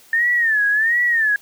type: tone with vibrato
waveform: sine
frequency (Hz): 1793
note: A6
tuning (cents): +32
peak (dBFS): -14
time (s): 0.13-1.36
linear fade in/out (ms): 2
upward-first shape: sine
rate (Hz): 1.4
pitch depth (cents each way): 140
effects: white hiss -49 dBFS RMS until 1.41 s